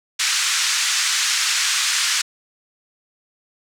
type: band-pass noise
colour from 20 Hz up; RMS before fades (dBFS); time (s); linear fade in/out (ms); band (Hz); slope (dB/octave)
white; -20; 0.19-2.22; 10; 1300 to 7400; 24
effects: none